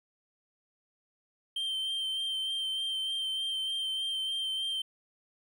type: tone with vibrato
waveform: triangle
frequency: 3136 Hz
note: G7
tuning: in tune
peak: -29 dBFS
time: 1.56-4.82 s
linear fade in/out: 5 ms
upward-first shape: sine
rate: 3.3 Hz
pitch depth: 18 cents each way
effects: none